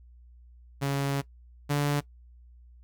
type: tone pair in turn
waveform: sawtooth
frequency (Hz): 139.4 / 144.75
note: C#3 / D3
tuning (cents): +10 / -25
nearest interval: minor second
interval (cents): 65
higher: second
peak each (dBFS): -22 / -20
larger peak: second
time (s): 0.81-1.22 / 1.69-2.01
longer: first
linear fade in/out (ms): 20
effects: noise-tail reverb RT60 0.1 s tail -19 dB re dry + added 60 Hz sine -50 dBFS peak until 2.83 s